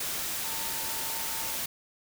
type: tone in noise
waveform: sine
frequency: 901 Hz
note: A5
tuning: 41 cents sharp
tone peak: -43 dBFS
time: 0.44-1.56 s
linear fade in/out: 5 ms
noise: white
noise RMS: -33 dBFS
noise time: 0-1.66 s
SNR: -13 dB
effects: none

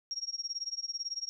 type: tone with tremolo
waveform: sine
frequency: 5588 Hz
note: F8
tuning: in tune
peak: -31 dBFS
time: 0.11-1.29 s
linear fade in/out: 0 ms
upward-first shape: sine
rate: 18 Hz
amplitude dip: 95%
effects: none

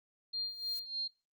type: tone with tremolo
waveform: sine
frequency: 4200 Hz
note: C8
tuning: 6 cents sharp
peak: -33 dBFS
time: 0.33-1.08 s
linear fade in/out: 10 ms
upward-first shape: sine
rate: 3.3 Hz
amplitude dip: 75%
type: noise with exponential growth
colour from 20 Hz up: violet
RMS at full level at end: -45 dBFS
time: 0.35-0.79 s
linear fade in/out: 0 ms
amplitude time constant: 94 ms
effects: noise-tail reverb RT60 0.3 s tail -22 dB re dry + Opus 48 kbps

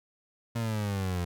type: exponential sweep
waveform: 30% pulse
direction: down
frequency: 118 to 86.3 Hz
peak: -26 dBFS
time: 0.55-1.25 s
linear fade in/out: 10 ms
effects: none

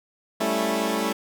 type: chord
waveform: 15% pulse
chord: A dominant seventh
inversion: third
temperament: equal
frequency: 196 / 220 / 277.2 / 329.6 Hz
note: G3 / A3 / C#4 / E4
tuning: 0 / 0 / 0 / 0 cents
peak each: -23 / -20 / -24 / -22 dBFS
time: 0.4-1.13 s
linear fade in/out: 10 ms
effects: none

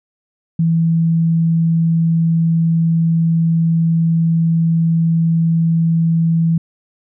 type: tone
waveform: sine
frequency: 164.81 Hz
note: E3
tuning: in tune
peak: -11 dBFS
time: 0.59-6.58 s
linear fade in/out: 5 ms
effects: none

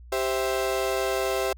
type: chord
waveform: 35% pulse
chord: C major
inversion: second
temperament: equal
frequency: 392 / 523.3 / 659.3 Hz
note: G4 / C5 / E5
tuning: 0 / 0 / 0 cents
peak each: -26 / -27 / -28 dBFS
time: 0.12-1.53 s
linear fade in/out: 5 ms
effects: added 60 Hz sine -43 dBFS peak until 1.57 s

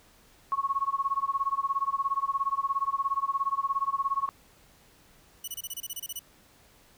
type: tone with tremolo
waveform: sine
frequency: 1100 Hz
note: C#6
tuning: 14 cents flat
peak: -22 dBFS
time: 0.52-4.29 s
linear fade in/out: 0 ms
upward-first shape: sine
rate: 17 Hz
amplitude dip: 95%
type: tone bursts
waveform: 5% pulse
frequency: 2960 Hz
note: F#7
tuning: in tune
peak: -25 dBFS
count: 12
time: 5.44-6.193 s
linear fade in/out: 5 ms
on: 38 ms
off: 27 ms
effects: pink hiss -59 dBFS RMS until 6.97 s

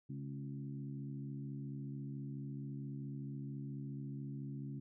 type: harmonic tone with a mistuned harmonic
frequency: 69.3 Hz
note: C#2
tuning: in tune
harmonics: 2 / 3 / 4 / 5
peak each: -43 / -49 / -49 / -58 dBFS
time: 0.09-4.8 s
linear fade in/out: 10 ms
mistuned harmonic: 3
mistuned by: +40 cents
effects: none

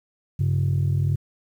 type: tone pair together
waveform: sine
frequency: 97.63 / 138.59 Hz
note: G2 / C#3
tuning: -7 / 0 cents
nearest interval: tritone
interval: 607 cents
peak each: -20 dBFS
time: 0.39-1.16 s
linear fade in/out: 10 ms
effects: tanh soft clip ceiling -15 dBFS + 9-bit

